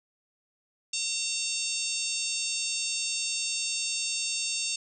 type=harmonic tone; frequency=910 Hz; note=A#5; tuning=42 cents flat; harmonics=3 / 4 / 5 / 6 / 7 / 8 / 9; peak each=-35 / -37 / -36 / -37 / -36 / -37 / -36 dBFS; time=0.93-4.76 s; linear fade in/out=5 ms; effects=none